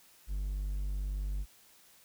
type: tone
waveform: triangle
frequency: 49.14 Hz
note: G1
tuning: 5 cents sharp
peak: -30 dBFS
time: 0.27-1.46 s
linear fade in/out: 50 ms
effects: white hiss -61 dBFS RMS until 2.04 s